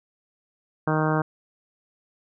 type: harmonic tone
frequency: 155.56 Hz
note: D#3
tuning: in tune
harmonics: 1 / 2 / 3 / 4 / 5 / 6 / 7 / 8 / 9 / 10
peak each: -24 / -27 / -29 / -30 / -31 / -32 / -32 / -33 / -34 / -34 dBFS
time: 0.87-1.22 s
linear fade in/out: 5 ms
effects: none